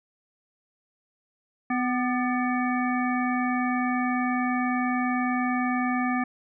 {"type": "harmonic tone with a mistuned harmonic", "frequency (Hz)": 250.5, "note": "B3", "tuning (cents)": 25, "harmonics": [1, 3, 5, 7, 9], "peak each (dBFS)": [-25, -30, -32, -33, -35], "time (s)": [1.7, 6.24], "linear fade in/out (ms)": 5, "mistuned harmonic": 5, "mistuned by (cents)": -64, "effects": []}